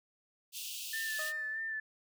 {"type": "high-pass noise", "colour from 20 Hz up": "pink", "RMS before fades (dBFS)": -42, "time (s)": [0.52, 1.33], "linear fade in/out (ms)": 50, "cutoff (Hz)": 2600, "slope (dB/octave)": 96}
{"type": "tone with vibrato", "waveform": "sine", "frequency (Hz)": 1772, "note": "A6", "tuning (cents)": 12, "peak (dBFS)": -35, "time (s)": [0.93, 1.8], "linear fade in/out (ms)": 5, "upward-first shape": "sine", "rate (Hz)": 3.2, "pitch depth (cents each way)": 28}
{"type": "tone with exponential decay", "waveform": "20% pulse", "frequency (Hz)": 622.3, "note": "D#5", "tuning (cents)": 0, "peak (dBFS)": -35, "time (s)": [1.19, 1.75], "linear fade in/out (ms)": 2, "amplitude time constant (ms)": 120}
{"effects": []}